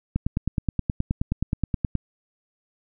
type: click train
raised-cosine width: 5 ms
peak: -10 dBFS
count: 18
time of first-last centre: 0.16-1.953 s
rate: 9.48 Hz
effects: none